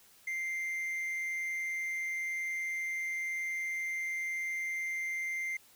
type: tone with amplitude modulation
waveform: triangle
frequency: 2093 Hz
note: C7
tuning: in tune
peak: -30 dBFS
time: 0.27-5.57 s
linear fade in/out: 5 ms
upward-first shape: sine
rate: 170 Hz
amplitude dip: 30%
effects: white hiss -61 dBFS RMS until 5.75 s